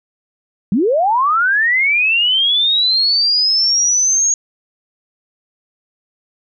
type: linear sweep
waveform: sine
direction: up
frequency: 171.1 to 6645 Hz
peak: -11 dBFS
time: 0.72-4.34 s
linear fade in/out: 2 ms
effects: none